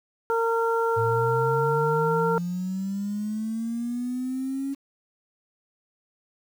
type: harmonic tone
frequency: 458.4 Hz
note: A#4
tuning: 29 cents flat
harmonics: 1 / 2 / 3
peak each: -23 / -27 / -28 dBFS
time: 0.3-2.38 s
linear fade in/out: 0 ms
type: linear sweep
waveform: sine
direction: up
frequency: 110 to 277.2 Hz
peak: -26 dBFS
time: 0.96-4.75 s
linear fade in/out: 20 ms
effects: 8-bit